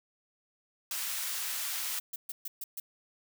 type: high-pass noise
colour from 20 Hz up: white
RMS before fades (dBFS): -35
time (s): 0.91-1.99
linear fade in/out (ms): 2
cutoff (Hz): 1100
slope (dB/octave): 12
type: noise bursts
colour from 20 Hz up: violet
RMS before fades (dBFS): -38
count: 6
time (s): 1.97-2.8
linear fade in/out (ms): 5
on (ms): 30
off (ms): 130
effects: none